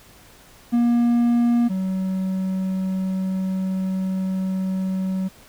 triangle tone pair in turn, 237.7 / 188.66 Hz, A#3 / F#3, +34 / +34 cents, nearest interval major third, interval 400 cents, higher first, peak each -13 / -19 dBFS, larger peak first, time 0.72-1.69 / 1.69-5.29 s, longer second, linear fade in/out 20 ms, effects pink hiss -49 dBFS RMS until 5.48 s

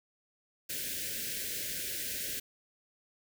white band-stop noise, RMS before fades -37 dBFS, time 0.69-2.4 s, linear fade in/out 10 ms, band 600 to 1500 Hz, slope 96 dB/octave, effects none

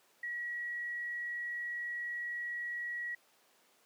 sine tone, 1918 Hz, A#6, 49 cents sharp, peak -36 dBFS, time 0.23-3.15 s, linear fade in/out 5 ms, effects pink hiss -67 dBFS RMS until 3.85 s + high-pass 400 Hz 12 dB/octave

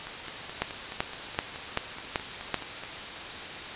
two click trains, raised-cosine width 0.3 ms, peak -22 / -9 dBFS, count 14 / 6, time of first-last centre 0.07-2.836 / 0.62-2.543 s, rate 4.7 / 2.6 Hz, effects white hiss -37 dBFS RMS until 3.75 s + resampled to 8000 Hz

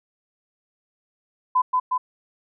sine tone with echo, 1010 Hz, B5, 39 cents sharp, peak -15 dBFS, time 1.55-1.62 s, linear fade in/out 10 ms, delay 180 ms, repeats 2, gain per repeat -2 dB, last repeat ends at 1.98 s, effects none

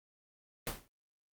pink noise with exponential decay, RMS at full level -32 dBFS, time 0.67-0.88 s, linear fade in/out 2 ms, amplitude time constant 45 ms, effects Opus 24 kbps

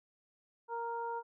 harmonic tone, 466.2 Hz, A#4, in tune, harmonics 1 / 2 / 3, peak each -41 / -37 / -48 dBFS, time 0.68-1.23 s, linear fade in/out 50 ms, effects none

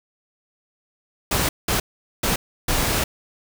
pink noise bursts at uneven times, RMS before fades -21 dBFS, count 4, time 1.31-1.49 / 1.68-1.8 / 2.23-2.36 / 2.68-3.04 s, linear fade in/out 5 ms, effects none

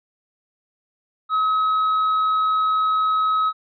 triangle tone, 1278 Hz, D#6, 46 cents sharp, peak -15 dBFS, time 1.29-3.53 s, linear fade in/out 50 ms, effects resampled to 11025 Hz

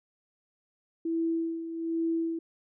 sine tone with tremolo, 329.6 Hz, E4, in tune, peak -25 dBFS, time 1.05-2.39 s, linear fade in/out 5 ms, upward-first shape sine, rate 1.2 Hz, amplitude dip 65%, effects none

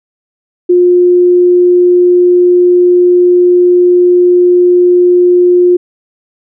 sine tone, 356.2 Hz, F4, 34 cents sharp, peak -3 dBFS, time 0.69-5.77 s, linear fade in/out 10 ms, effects none

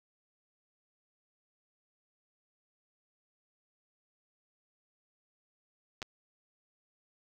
clicks, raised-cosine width 0.2 ms, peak -22 dBFS, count 2, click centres 6.019 / 6.027 s, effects none

